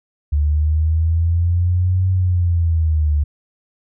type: linear two-way sweep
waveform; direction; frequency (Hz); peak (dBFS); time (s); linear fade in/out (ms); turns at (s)
sine; up then down; 72.7 to 93.7 to 72.7; -13; 0.32-3.24; 10; 2.1
effects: none